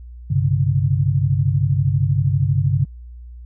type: chord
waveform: sine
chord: G suspended fourth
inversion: none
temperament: equal with one note detuned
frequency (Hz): 98 / 130.81 / 143.48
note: G2 / C3 / D3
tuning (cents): 0 / 0 / -40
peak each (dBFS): -19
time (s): 0.3-2.85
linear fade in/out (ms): 10
effects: added 60 Hz sine -34 dBFS peak until 3.45 s